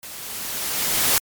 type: noise with level ramp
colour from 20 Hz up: white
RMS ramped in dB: -37 to -17 dBFS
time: 0.03-1.18 s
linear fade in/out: 0 ms
effects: MP3 96 kbps